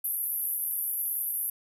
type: band-pass noise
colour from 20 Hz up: pink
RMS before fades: -31 dBFS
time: 0.04-1.5 s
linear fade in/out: 5 ms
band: 11000 to 13000 Hz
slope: 96 dB/octave
effects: none